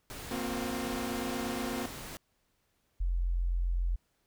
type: noise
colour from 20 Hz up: pink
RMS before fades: -43 dBFS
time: 0.1-2.17 s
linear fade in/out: 0 ms
type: chord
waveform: sawtooth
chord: Bb suspended second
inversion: none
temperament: equal with one note detuned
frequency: 233.1 / 261.6 / 358.2 Hz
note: Bb3 / C4 / F4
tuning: 0 / 0 / +44 cents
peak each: -33 / -33 / -36 dBFS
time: 0.31-1.86 s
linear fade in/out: 2 ms
type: tone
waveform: sine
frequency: 43.65 Hz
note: F1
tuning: in tune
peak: -27 dBFS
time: 3-3.96 s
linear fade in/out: 10 ms
effects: pink hiss -75 dBFS RMS until 4.26 s